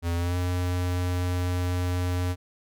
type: tone with pitch glide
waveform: square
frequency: 85.3 to 89.59 Hz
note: F2 to F2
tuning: -40 to +45 cents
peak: -25 dBFS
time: 0.02-2.36 s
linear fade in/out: 50 ms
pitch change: +85 cents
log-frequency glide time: 0.15-0.37 s
effects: none